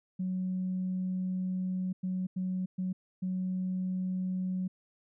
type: tone bursts at uneven times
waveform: sine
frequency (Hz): 185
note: F#3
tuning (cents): 0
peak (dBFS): -29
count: 5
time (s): 0.19-1.93 / 2.03-2.27 / 2.36-2.66 / 2.78-2.93 / 3.22-4.68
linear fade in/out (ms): 10
effects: tanh soft clip ceiling -25 dBFS